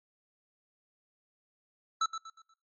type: tone with echo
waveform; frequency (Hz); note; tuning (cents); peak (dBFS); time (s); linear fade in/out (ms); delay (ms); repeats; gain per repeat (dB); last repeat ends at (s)
square; 1318.5; E6; 0; -26; 2.01-2.06; 5; 120; 4; -9; 2.54
effects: noise-tail reverb RT60 0.3 s tail -22 dB re dry + MP3 32 kbps